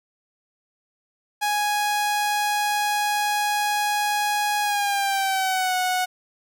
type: tone with pitch glide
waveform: sawtooth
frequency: 830.6 to 735.7 Hz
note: G#5 to F#5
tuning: 0 to -10 cents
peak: -17 dBFS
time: 1.41-6.06 s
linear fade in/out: 20 ms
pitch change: -210 cents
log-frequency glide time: 4.62-5.75 s
effects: none